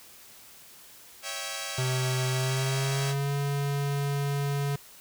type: chord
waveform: 5% pulse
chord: C# diminished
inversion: none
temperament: equal with one note detuned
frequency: 554.4 / 651.3 / 784 Hz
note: C#5 / E5 / G5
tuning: 0 / -21 / 0 cents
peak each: -26 dBFS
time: 1.22-3.15 s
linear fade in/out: 50 ms
type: tone with pitch glide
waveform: square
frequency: 128.9 to 141.38 Hz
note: C3 to C#3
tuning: -26 to +34 cents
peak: -27 dBFS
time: 1.78-4.76 s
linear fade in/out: 5 ms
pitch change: +160 cents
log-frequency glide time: 2.31-3.31 s
effects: white hiss -51 dBFS RMS until 5 s